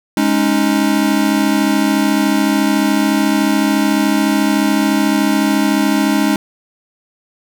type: chord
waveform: square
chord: Ab suspended fourth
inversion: none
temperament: equal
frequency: 207.7 / 277.2 / 311.1 Hz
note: Ab3 / Db4 / Eb4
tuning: 0 / 0 / 0 cents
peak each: -17 dBFS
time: 0.17-6.36 s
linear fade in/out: 2 ms
effects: none